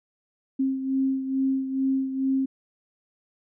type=beating tone pair; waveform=sine; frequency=266.4 / 268.7 Hz; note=C4 / C4; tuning=+31 / +46 cents; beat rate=2.3 Hz; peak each=-23 / -30 dBFS; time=0.59-2.46 s; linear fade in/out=10 ms; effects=none